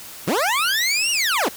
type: linear two-way sweep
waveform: 20% pulse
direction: up then down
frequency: 124.7 to 2896 to 182.1 Hz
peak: -13 dBFS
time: 0.27-1.49 s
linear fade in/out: 10 ms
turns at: 1.11 s
effects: white hiss -38 dBFS RMS until 1.56 s